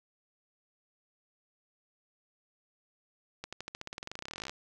accelerating click train, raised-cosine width 0.2 ms, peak -22 dBFS, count 28, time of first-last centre 3.44-4.495 s, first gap 86 ms, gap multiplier 0.93, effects none

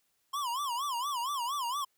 square tone with vibrato, 1046.5 Hz, C6, in tune, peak -32 dBFS, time 0.33-1.85 s, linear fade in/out 10 ms, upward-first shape sine, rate 4.3 Hz, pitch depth 200 cents each way, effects white hiss -75 dBFS RMS until 1.97 s

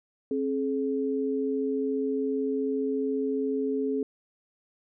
sine tone pair together, 267.9 / 425.3 Hz, C4 / G#4, +41 / +41 cents, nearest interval minor sixth, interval 800 cents, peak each -28 dBFS, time 0.31-4.03 s, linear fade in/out 2 ms, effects none

